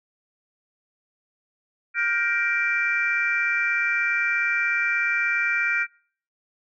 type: chord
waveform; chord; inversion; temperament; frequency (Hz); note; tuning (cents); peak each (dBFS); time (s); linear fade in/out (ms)
sine; G minor seventh; third; just; 1411.2 / 1568 / 1881.6 / 2352; F6 / G6 / Bb6 / D7; +18 / 0 / +16 / +2; -25 / -28 / -28 / -24; 1.94-5.87; 50
effects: noise-tail reverb RT60 0.5 s tail -25 dB re dry + tanh soft clip ceiling -10 dBFS